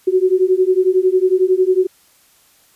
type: beating tone pair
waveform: sine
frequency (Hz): 366.4 / 377.4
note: F#4 / F#4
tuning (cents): -17 / +34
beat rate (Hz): 11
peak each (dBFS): -14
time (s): 0.07-1.87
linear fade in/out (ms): 10
effects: white hiss -53 dBFS RMS until 2.75 s + resampled to 32000 Hz

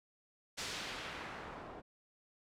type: noise with low-pass filter sweep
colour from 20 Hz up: white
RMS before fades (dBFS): -45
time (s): 0.57-1.82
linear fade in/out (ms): 20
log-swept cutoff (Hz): 5900 to 710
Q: 0.89
effects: none

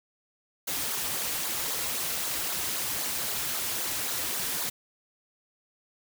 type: noise with flanger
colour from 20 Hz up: white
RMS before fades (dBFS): -31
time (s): 0.67-4.7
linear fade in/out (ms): 10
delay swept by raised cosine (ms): 0.35 to 5.45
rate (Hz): 3.8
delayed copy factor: -0.65
effects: none

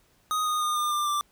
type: tone with pitch steps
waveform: square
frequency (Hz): 1248 / 1233.7 / 1219.5 / 1205.5 / 1191.6 / 1178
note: D#6 / D#6 / D#6 / D6 / D6 / D6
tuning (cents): +5 / -15 / -35 / +45 / +25 / +5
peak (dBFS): -25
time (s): 0.31-1.21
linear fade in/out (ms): 0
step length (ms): 150
effects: pink hiss -64 dBFS RMS until 1.31 s

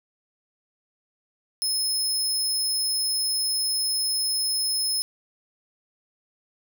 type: tone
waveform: 25% pulse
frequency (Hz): 5180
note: E8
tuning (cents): -31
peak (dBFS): -18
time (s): 1.62-5.02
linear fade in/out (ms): 0
effects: none

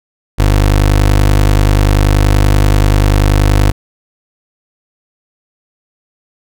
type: tone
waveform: 25% pulse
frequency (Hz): 50.4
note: G1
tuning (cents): +49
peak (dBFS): -3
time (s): 0.38-3.72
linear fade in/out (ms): 20
effects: none

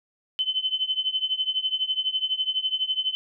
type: tone with tremolo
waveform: sine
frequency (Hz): 3049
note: G7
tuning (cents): -49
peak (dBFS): -19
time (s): 0.39-3.15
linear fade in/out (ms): 0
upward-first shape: triangle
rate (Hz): 12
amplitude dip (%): 95
effects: none

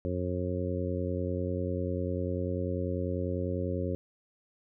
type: harmonic tone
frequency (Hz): 90.1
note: F#2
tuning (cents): -45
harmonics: 1 / 2 / 3 / 4 / 5 / 6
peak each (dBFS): -33 / -37 / -37 / -38 / -38 / -37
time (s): 0.05-3.95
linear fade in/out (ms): 0
effects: none

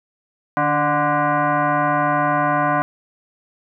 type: tone with frequency modulation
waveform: sine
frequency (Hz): 152.3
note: D#3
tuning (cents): -37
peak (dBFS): -15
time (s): 0.57-2.82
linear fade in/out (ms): 0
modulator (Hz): 442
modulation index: 3
effects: none

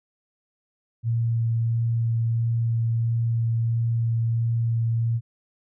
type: tone with vibrato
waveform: sine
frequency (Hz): 115.4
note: A#2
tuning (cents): -17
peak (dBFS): -20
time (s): 1.03-5.21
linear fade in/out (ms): 50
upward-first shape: sine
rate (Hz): 1.5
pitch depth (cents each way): 9
effects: none

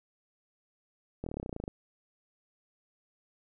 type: slowing click train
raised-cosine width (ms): 2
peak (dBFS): -23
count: 15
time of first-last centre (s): 1.24-1.679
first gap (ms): 24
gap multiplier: 1.04
effects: none

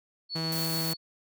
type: tone with tremolo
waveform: sine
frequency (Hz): 4412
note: C#8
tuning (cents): -9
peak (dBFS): -31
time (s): 0.29-0.97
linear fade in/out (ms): 50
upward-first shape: square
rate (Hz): 6.7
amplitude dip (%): 25
type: tone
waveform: sawtooth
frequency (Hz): 162.1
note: E3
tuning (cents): -29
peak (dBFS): -27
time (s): 0.35-0.94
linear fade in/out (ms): 10
type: noise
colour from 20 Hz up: blue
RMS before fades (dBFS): -35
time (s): 0.52-0.93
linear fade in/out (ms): 2
effects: none

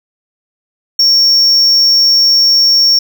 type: tone with amplitude modulation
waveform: triangle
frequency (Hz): 5500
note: F8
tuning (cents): -27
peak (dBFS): -3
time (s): 0.99-2.99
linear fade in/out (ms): 5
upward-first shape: sine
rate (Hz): 144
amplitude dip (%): 30
effects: none

